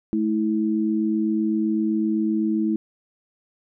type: tone pair together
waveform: sine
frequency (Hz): 216.2 / 324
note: A3 / E4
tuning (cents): -30 / -30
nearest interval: perfect fifth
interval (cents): 700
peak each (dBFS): -22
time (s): 0.13-2.76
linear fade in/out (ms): 0
effects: none